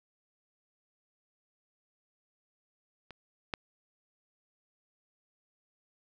clicks, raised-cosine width 0.3 ms, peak -30 / -16 dBFS, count 2, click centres 3.107 / 3.538 s, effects none

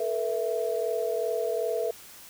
sine chord, A suspended second, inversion none, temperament equal with one note detuned, 440 / 482.6 / 659.3 Hz, A4 / B4 / E5, 0 / -40 / 0 cents, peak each -30 dBFS, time 0-1.91 s, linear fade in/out 5 ms, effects white hiss -48 dBFS RMS until 2.29 s

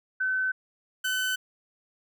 sine / 30% pulse tone pair in turn, 1522 / 1514.5 Hz, F#6 / F#6, +48 / +40 cents, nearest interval unison, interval 8 cents, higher first, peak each -24 / -23 dBFS, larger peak second, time 0.2-0.52 / 1.04-1.36 s, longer neither, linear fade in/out 10 ms, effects none

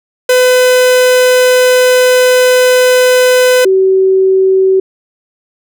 45% pulse / sine tone pair in turn, 504 / 380.6 Hz, B4 / F#4, +35 / +49 cents, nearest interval perfect fourth, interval 486 cents, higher first, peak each -5 / -5 dBFS, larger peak neither, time 0.29-3.65 / 3.65-4.8 s, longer first, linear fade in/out 5 ms, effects none

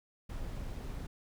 brown noise, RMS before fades -40 dBFS, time 0.29-1.07 s, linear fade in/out 10 ms, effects none

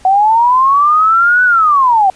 sine linear two-way sweep, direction up then down, 743 to 1500 to 743 Hz, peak -6 dBFS, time 0.05-2.1 s, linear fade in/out 2 ms, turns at 1.44 s, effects pink hiss -43 dBFS RMS until 2.15 s + resampled to 22050 Hz

